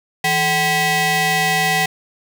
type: ring-modulated tone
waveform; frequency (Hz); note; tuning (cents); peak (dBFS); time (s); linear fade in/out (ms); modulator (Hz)
sawtooth; 598; D5; +31; -8; 0.24-1.86; 5; 1360
effects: none